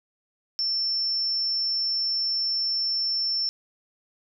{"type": "tone", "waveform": "sine", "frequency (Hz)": 5380, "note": "E8", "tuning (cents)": 34, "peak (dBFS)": -23, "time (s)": [0.59, 3.49], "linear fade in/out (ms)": 0, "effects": []}